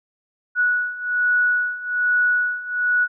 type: beating tone pair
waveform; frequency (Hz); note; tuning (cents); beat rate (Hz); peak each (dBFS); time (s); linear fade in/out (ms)
sine; 1468 / 1469.2; F#6 / F#6; -14 / -13; 1.2; -22 / -19; 0.55-3.08; 50
effects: none